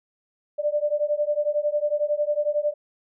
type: beating tone pair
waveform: sine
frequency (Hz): 587.3 / 598.3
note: D5 / D5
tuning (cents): 0 / +32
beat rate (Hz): 11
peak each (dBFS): -24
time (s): 0.58-2.74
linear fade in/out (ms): 20
effects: none